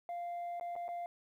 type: tone with dropouts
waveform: sine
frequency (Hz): 696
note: F5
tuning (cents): -6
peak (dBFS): -35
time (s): 0.09-1.06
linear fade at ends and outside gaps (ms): 1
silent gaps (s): 0.598-0.61 / 0.755-0.762 / 0.881-0.888
effects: tanh soft clip ceiling -37 dBFS + 12-bit